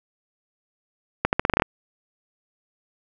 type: accelerating click train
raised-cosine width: 0.5 ms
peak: -3 dBFS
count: 9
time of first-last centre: 1.25-1.621 s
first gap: 79 ms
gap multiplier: 0.84
effects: none